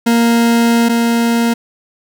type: tone pair in turn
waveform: 40% pulse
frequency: 233.1 / 233.1 Hz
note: A#3 / A#3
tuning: 0 / 0 cents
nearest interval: unison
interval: 0 cents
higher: neither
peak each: -8 / -10 dBFS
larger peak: first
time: 0.06-0.89 / 0.89-1.54 s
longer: first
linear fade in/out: 10 ms
effects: none